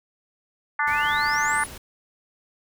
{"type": "harmonic tone", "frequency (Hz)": 294.1, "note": "D4", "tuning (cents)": 3, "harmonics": [3, 4, 5, 6, 7], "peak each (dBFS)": [-26, -27, -26, -26, -29], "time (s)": [0.79, 1.64], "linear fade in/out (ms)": 5}
{"type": "exponential sweep", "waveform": "sine", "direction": "up", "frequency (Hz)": [2075, 10310], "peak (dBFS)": -31, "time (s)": [0.86, 1.67], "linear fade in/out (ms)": 20}
{"type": "noise", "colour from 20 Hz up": "pink", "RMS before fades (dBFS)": -40, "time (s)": [0.87, 1.78], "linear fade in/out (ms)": 5}
{"effects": []}